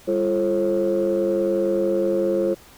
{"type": "tone cluster", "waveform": "sine", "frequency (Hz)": [199.9, 345.5, 436.2, 537], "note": ["G3", "F4", "A4", "C5"], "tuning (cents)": [34, -19, -15, 45], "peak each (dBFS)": [-27, -21, -25, -21], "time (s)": [0.07, 2.55], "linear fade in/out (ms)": 20, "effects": ["tanh soft clip ceiling -12 dBFS", "pink hiss -48 dBFS RMS until 2.77 s"]}